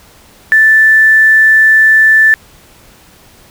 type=tone with quantisation; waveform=sine; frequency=1760 Hz; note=A6; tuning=in tune; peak=-3 dBFS; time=0.52-2.34 s; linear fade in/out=0 ms; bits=5; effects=pink hiss -42 dBFS RMS until 3.5 s